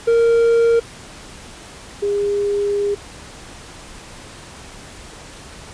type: tone pair in turn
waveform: triangle / sine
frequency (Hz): 463.8 / 406.5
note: A#4 / G#4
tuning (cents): -9 / -37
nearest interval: major second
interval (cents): 228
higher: first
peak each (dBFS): -9 / -16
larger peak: first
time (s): 0.07-0.8 / 2.02-2.95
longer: second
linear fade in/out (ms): 10
effects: pink hiss -38 dBFS RMS until 5.73 s + resampled to 22050 Hz